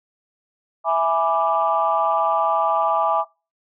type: chord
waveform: sine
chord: E dominant seventh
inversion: none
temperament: equal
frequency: 659.3 / 830.6 / 987.8 / 1174.7 Hz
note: E5 / G#5 / B5 / D6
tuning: 0 / 0 / 0 / 0 cents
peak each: -21 / -21 / -24 / -21 dBFS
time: 0.84-3.25 s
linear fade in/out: 50 ms
effects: noise-tail reverb RT60 0.3 s tail -23 dB re dry + tanh soft clip ceiling -7 dBFS